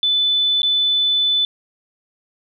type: tone with dropouts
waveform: sine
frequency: 3500 Hz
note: A7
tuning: 10 cents flat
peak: -14 dBFS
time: 0.03-1.45 s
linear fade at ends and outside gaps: 1 ms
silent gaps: 0.619-0.631 s
effects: none